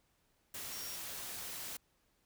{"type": "tone in noise", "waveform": "sine", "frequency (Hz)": 5588, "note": "F8", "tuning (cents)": 0, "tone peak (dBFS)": -47, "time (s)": [0.72, 0.96], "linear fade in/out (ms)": 5, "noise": "white", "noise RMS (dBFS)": -44, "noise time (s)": [0.54, 1.77], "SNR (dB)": -6, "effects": ["pink hiss -75 dBFS RMS until 2.25 s"]}